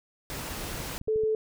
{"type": "noise", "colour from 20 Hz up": "pink", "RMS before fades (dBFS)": -36, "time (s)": [0.3, 0.98], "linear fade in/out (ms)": 0}
{"type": "clicks", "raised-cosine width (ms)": 5, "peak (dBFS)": -30, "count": 6, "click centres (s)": [0.745, 0.803, 1.014, 1.076, 1.16, 1.236]}
{"type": "tone", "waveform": "sine", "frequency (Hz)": 436.2, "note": "A4", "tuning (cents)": -15, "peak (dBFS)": -23, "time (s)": [1.08, 1.35], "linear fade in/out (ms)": 2}
{"effects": []}